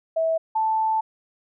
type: tone pair in turn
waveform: sine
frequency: 650 / 879.9 Hz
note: E5 / A5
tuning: -24 / 0 cents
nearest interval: perfect fourth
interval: 524 cents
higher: second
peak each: -19 dBFS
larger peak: neither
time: 0.16-0.38 / 0.55-1.01 s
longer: second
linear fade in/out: 10 ms
effects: none